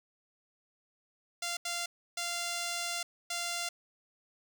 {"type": "tone bursts at uneven times", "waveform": "5% pulse", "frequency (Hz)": 693, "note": "F5", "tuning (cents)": -14, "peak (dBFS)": -22, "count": 4, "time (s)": [[1.42, 1.57], [1.65, 1.86], [2.17, 3.03], [3.3, 3.69]], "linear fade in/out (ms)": 5, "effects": []}